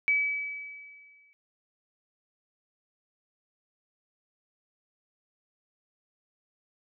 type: tone with exponential decay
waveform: sine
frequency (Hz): 2289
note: D7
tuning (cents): -45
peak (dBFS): -20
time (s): 0.08-1.33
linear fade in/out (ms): 0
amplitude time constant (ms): 270
effects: none